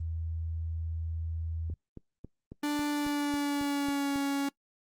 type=tone; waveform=sine; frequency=81.6 Hz; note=E2; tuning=17 cents flat; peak=-32 dBFS; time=0-1.74 s; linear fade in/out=5 ms
type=click train; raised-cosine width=3 ms; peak=-30 dBFS; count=10; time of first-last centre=1.7-4.159 s; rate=3.66 Hz
type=tone with pitch glide; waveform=45% pulse; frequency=293.7 to 279.5 Hz; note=D4 to C#4; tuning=0 to +14 cents; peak=-28 dBFS; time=2.63-4.49 s; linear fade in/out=5 ms; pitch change=-86 cents; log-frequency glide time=2.89-4.19 s
effects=noise-tail reverb RT60 0.1 s tail -22 dB re dry + Opus 32 kbps